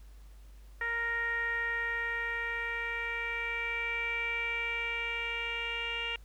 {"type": "tone with low-pass filter sweep", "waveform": "10% pulse", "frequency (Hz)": 466.2, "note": "A#4", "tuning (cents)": 0, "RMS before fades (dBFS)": -34, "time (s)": [0.81, 6.16], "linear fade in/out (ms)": 2, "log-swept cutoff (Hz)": [1800, 2700], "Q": 7.1, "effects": ["added 50 Hz sine -49 dBFS peak until 6.24 s", "pink hiss -65 dBFS RMS until 6.24 s"]}